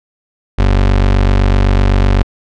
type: tone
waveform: 30% pulse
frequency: 47.9 Hz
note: G1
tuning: 39 cents flat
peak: -5 dBFS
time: 0.58-2.23 s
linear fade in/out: 10 ms
effects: low-pass 4000 Hz 12 dB/octave